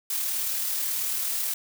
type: noise with amplitude modulation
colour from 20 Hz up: blue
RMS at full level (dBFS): -27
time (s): 0.1-1.54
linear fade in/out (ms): 5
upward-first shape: sine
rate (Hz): 38.4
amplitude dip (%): 25
effects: none